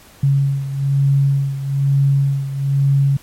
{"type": "beating tone pair", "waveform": "sine", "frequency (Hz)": [138.3, 139.4], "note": ["C#3", "C#3"], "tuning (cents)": [-4, 10], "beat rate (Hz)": 1.1, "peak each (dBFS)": [-14, -19], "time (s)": [0.23, 3.17], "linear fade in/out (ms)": 5, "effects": ["pink hiss -45 dBFS RMS until 3.22 s", "MP3 64 kbps"]}